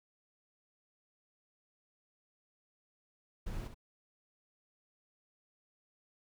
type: noise with echo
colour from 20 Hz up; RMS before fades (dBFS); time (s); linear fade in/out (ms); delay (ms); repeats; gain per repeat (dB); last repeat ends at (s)
brown; -40; 3.46-3.68; 10; 65; 1; -7; 3.745
effects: none